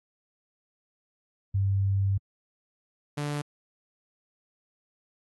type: tone pair in turn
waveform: sine / sawtooth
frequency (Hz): 98 / 146.47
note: G2 / D3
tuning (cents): 0 / -4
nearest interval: perfect fifth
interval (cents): 696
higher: second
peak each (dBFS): -22 / -25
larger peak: first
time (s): 1.54-2.18 / 3.17-3.42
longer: first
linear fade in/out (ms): 10
effects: AAC 32 kbps